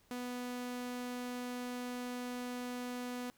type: tone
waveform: sawtooth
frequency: 246.9 Hz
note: B3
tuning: in tune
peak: -35 dBFS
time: 0.11-3.3 s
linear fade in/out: 0 ms
effects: pink hiss -69 dBFS RMS until 3.37 s